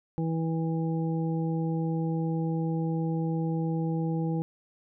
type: harmonic tone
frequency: 162.8 Hz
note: E3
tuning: 21 cents flat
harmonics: 1 / 2 / 3 / 5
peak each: -27 / -33 / -37 / -41 dBFS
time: 0.18-4.42 s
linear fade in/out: 0 ms
effects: none